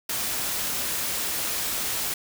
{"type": "noise", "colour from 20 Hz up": "white", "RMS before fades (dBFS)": -28, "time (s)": [0.09, 2.14], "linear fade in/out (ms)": 5, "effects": []}